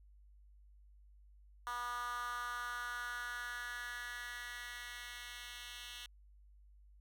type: tone with high-pass filter sweep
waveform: 10% pulse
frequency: 242.5 Hz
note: B3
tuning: 31 cents flat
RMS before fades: -44 dBFS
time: 1.67-6.06 s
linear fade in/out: 0 ms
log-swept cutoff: 1100 to 2600 Hz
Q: 4.1
effects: added 50 Hz sine -59 dBFS peak until 7 s